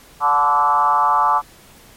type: tone with frequency modulation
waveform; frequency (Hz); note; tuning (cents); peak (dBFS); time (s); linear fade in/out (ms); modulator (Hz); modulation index
sine; 1017; C6; -50; -12; 0.2-1.42; 50; 146; 1.7
effects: pink hiss -46 dBFS RMS until 1.96 s + MP3 64 kbps